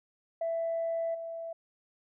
sine tone with level steps, 663 Hz, E5, 10 cents sharp, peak -28 / -36 dBFS, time 0.41-1.53 s, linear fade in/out 5 ms, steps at 1.14 s, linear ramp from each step 10 ms, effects tanh soft clip ceiling -25 dBFS

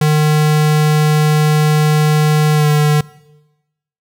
square tone with pitch glide, 152.2 to 149.76 Hz, D#3 to D3, -38 to +34 cents, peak -10 dBFS, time 0.01-3.01 s, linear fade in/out 5 ms, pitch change -28 cents, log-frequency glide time 2.53-2.67 s, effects noise-tail reverb RT60 1.0 s tail -21 dB re dry

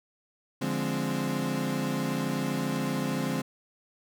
35% pulse chord, D half-diminished seventh, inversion none, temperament equal, 146.83 / 174.61 / 207.7 / 261.6 Hz, D3 / F3 / Ab3 / C4, 0 / 0 / 0 / 0 cents, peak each -32 / -33 / -32 / -30 dBFS, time 0.61-3.42 s, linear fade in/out 10 ms, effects none

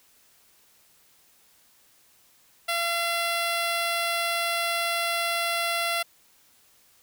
10% pulse tone, 682 Hz, F5, 41 cents flat, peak -16 dBFS, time 2.68-6.03 s, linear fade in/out 10 ms, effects white hiss -60 dBFS RMS until 7.02 s

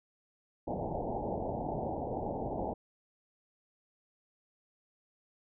white low-pass noise, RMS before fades -36 dBFS, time 0.67-2.74 s, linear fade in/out 10 ms, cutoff 880 Hz, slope 96 dB/octave, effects none

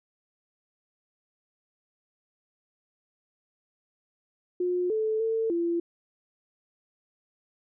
sine tone with pitch steps, 358.5 / 436.6 / 448.3 / 340.6 Hz, F4 / A4 / A4 / F4, +45 / -13 / +32 / -43 cents, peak -24 dBFS, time 4.6-5.8 s, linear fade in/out 5 ms, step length 300 ms, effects none

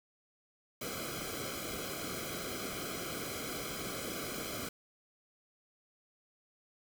pink noise with comb filter, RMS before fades -40 dBFS, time 0.81-4.69 s, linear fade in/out 5 ms, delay 1.1 ms, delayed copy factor -1, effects none

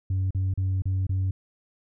sine tone with dropouts, 94.6 Hz, F#2, 39 cents sharp, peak -20 dBFS, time 0.1-1.31 s, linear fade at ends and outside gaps 5 ms, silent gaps 0.307-0.347 / 0.539-0.575 / 0.821-0.855 / 1.068-1.093 s, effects tanh soft clip ceiling -21 dBFS

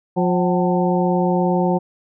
harmonic tone with a mistuned harmonic, 178.3 Hz, F3, 36 cents sharp, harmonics 1 / 2 / 3 / 4 / 5, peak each -18 / -21 / -23 / -24 / -25 dBFS, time 0.16-1.79 s, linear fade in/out 20 ms, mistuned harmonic 4, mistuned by +89 cents, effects none

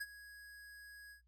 square tone with ADSR envelope, 1661.2 Hz, G#6, in tune, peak -38 dBFS, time 0-1.22 s, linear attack 13 ms, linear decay 41 ms, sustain -15 dB, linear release 110 ms, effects noise-tail reverb RT60 0.1 s tail -17 dB re dry + added 60 Hz sine -68 dBFS peak until 1.27 s

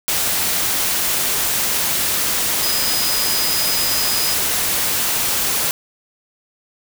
sine tone in noise, 4991 Hz, D#8, 5 cents sharp, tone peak -22 dBFS, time 2.63-4.34 s, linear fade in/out 0 ms, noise white, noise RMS -19 dBFS, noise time 0.08-5.71 s, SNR -6 dB, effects none

